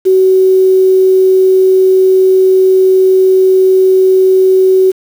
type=tone with quantisation; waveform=sine; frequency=376.7 Hz; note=F#4; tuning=31 cents sharp; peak=-4 dBFS; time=0.05-4.92 s; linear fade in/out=20 ms; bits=5; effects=none